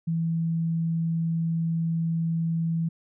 sine tone, 164.81 Hz, E3, in tune, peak -23 dBFS, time 0.07-2.89 s, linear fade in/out 10 ms, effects none

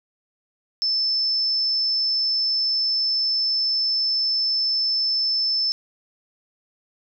sine tone, 5274 Hz, E8, in tune, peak -19 dBFS, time 0.82-5.72 s, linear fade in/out 0 ms, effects none

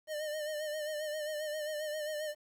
square tone with vibrato, 608 Hz, D#5, 40 cents flat, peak -36 dBFS, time 0.07-2.35 s, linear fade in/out 50 ms, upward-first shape sine, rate 7.5 Hz, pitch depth 48 cents each way, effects 11-bit

